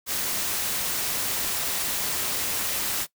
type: noise with amplitude modulation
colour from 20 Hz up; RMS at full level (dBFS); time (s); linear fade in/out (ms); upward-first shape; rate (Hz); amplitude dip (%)
white; -26; 0.06-3.07; 50; sine; 264; 30
effects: noise-tail reverb RT60 0.1 s tail -19 dB re dry